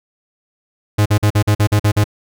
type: tone bursts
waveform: 45% pulse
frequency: 104.5 Hz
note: G#2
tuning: 11 cents sharp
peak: -10 dBFS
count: 9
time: 0.98-2.042 s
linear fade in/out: 10 ms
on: 78 ms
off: 45 ms
effects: none